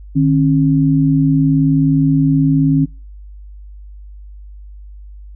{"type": "tone pair together", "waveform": "sine", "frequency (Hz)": [152.54, 271.6], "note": ["D#3", "C#4"], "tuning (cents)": [-34, -35], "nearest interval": "minor seventh", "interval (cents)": 999, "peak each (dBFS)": -12, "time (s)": [0.15, 2.86], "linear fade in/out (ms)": 20, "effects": ["noise-tail reverb RT60 0.3 s tail -22 dB re dry", "added 50 Hz sine -32 dBFS peak until 5.35 s"]}